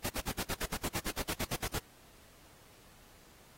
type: noise bursts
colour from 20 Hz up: pink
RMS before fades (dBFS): -35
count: 16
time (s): 0.04-1.79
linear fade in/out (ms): 10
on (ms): 55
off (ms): 58
effects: pink hiss -60 dBFS RMS until 3.57 s + AAC 48 kbps